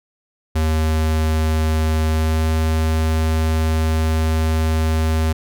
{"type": "tone with pitch glide", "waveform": "square", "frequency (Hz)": [78.8, 79.53], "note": ["D#2", "D#2"], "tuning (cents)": [23, 38], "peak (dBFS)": -16, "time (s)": [0.55, 5.33], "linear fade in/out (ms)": 10, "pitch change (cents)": 15, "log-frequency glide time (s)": [2.08, 2.5], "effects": []}